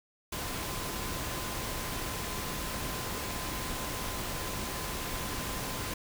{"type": "tone in noise", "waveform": "sine", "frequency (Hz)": 1027, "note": "C6", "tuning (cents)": -33, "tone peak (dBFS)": -45, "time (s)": [0.32, 5.94], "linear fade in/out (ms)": 5, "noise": "pink", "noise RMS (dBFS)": -36, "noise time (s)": [0.32, 5.94], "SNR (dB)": -12, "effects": []}